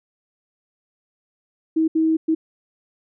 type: tone bursts at uneven times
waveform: sine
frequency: 320 Hz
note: D#4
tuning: 49 cents sharp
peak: -15 dBFS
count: 3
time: 1.76-1.88 / 1.95-2.17 / 2.28-2.35 s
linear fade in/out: 10 ms
effects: none